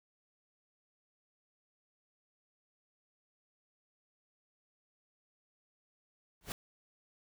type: noise with exponential growth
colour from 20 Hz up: pink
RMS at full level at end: -33 dBFS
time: 6.41-6.52 s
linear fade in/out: 1 ms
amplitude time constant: 22 ms
effects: none